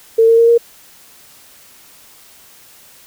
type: tone with pitch steps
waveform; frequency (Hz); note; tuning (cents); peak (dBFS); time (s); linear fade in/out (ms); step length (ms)
sine; 451.8 / 457.3 / 462.9 / 468.5; A4 / A#4 / A#4 / A#4; +46 / -33 / -12 / +9; -6; 0.18-0.58; 10; 100
effects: white hiss -44 dBFS RMS until 3.06 s